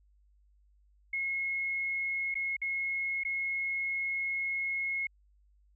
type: tone with dropouts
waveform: sine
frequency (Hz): 2168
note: C#7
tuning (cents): -39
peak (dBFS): -30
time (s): 1.13-5.07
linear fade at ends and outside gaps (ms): 5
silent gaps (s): 2.343-2.353 / 2.567-2.616 / 3.236-3.249
effects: added 50 Hz sine -62 dBFS peak until 5.75 s